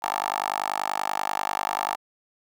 10% pulse tone with high-pass filter, 50.3 Hz, G1, 45 cents sharp, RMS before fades -28 dBFS, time 0.02-1.96 s, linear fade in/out 20 ms, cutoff 890 Hz, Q 4.9, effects none

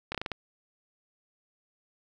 slowing click train, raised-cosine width 0.3 ms, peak -16 dBFS, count 6, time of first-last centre 0.12-0.317 s, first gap 26 ms, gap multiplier 1.21, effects none

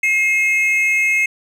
triangle tone pair together, 2137 / 2572 Hz, C7 / E7, +36 / -43 cents, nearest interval minor third, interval 321 cents, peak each -13 / -17 dBFS, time 0.03-1.26 s, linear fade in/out 5 ms, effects none

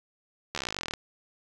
slowing click train, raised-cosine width 0.2 ms, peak -14 dBFS, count 21, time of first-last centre 0.55-0.937 s, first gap 13 ms, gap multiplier 1.04, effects none

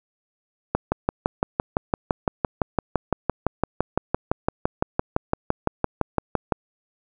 click train, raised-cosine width 1 ms, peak -5 dBFS, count 35, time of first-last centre 0.75-6.522 s, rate 5.89 Hz, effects none

